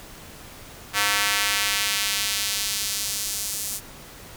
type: tone with high-pass filter sweep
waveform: square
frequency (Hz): 102.5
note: G#2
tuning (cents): -22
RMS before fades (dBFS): -25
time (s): 0.93-3.81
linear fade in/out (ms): 50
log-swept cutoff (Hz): 1500 to 7900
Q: 0.9
effects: pink hiss -43 dBFS RMS until 4.36 s